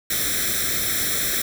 white noise with comb filter, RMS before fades -23 dBFS, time 0.1-1.42 s, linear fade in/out 5 ms, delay 0.53 ms, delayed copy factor +0.9, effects none

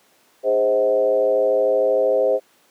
sine tone with frequency modulation, 523.3 Hz, C5, in tune, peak -14 dBFS, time 0.43-2.4 s, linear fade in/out 50 ms, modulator 113 Hz, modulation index 1, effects pink hiss -57 dBFS RMS until 2.7 s + high-pass 300 Hz 12 dB/octave

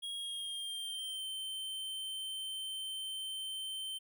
square tone with pitch glide, 3287 to 3103 Hz, G#7 to G7, -19 to -18 cents, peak -39 dBFS, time 0.02-3.99 s, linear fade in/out 20 ms, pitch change -99 cents, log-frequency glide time 0.15-1.25 s, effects none

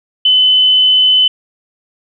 sine tone, 3025 Hz, F#7, 38 cents sharp, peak -6 dBFS, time 0.25-1.28 s, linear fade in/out 5 ms, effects none

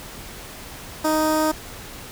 15% pulse tone with notch filter, 311.1 Hz, D#4, in tune, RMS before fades -20 dBFS, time 1.04-1.52 s, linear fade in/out 10 ms, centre 2900 Hz, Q 1.3, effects pink hiss -38 dBFS RMS until 2.11 s

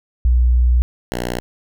sine / 5% pulse tone pair in turn, 61 / 60.23 Hz, B1 / B1, -21 / -43 cents, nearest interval unison, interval 22 cents, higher first, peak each -10 dBFS, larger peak neither, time 0.25-0.82 / 1.12-1.4 s, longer first, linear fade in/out 0 ms, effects none

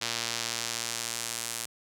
sawtooth tone with band-pass filter sweep, 116.54 Hz, A#2, in tune, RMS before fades -34 dBFS, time 0.01-1.66 s, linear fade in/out 10 ms, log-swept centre 4800 to 9000 Hz, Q 1.1, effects none

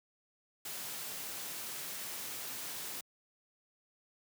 white noise, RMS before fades -42 dBFS, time 0.65-3.01 s, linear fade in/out 5 ms, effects high-pass 100 Hz 12 dB/octave

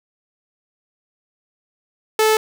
sawtooth tone, 435.6 Hz, A4, 17 cents flat, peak -9 dBFS, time 2.19-2.37 s, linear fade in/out 2 ms, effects none

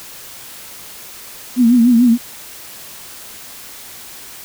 sine tone with vibrato, 239 Hz, A#3, 43 cents sharp, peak -7 dBFS, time 1.56-2.18 s, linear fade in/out 50 ms, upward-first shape triangle, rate 6.8 Hz, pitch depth 110 cents each way, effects white hiss -35 dBFS RMS until 4.44 s

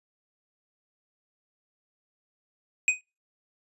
square tone with exponential decay, 2500 Hz, D#7, 8 cents sharp, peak -16 dBFS, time 2.88-3.01 s, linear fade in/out 1 ms, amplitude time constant 27 ms, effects noise-tail reverb RT60 0.3 s tail -26 dB re dry + resampled to 24000 Hz

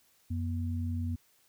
sine tone pair together, 90 / 240.3 Hz, F#2 / B3, -47 / -47 cents, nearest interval octave + perfect fourth, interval 1700 cents, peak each -31 / -37 dBFS, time 0.3-1.16 s, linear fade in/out 10 ms, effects white hiss -67 dBFS RMS until 1.48 s

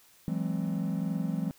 triangle tone cluster, 167.9 / 190.5 / 212.2 / 262.2 Hz, E3 / G3 / G#3 / C4, +32 / -49 / +38 / +4 cents, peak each -30 / -32 / -33 / -35 dBFS, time 0.28-1.51 s, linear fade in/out 0 ms, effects white hiss -60 dBFS RMS until 1.58 s

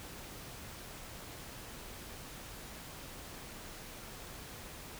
silence, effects pink hiss -48 dBFS RMS until 4.99 s

